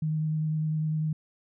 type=tone with vibrato; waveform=sine; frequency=155.56 Hz; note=D#3; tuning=in tune; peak=-25 dBFS; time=0.02-1.13 s; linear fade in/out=5 ms; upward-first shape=triangle; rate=10 Hz; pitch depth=16 cents each way; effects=none